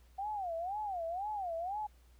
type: tone with vibrato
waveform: sine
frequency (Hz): 750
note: F#5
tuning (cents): +23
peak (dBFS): -35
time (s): 0.18-1.87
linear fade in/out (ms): 10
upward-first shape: sine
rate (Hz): 2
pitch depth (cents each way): 230
effects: added 60 Hz sine -59 dBFS peak until 2.19 s + pink hiss -70 dBFS RMS until 2.19 s